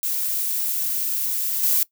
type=noise with level steps; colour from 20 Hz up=violet; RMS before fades=-24 / -19 dBFS; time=0.03-1.83 s; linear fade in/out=0 ms; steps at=1.63 s; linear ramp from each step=2 ms; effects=noise-tail reverb RT60 0.1 s tail -21 dB re dry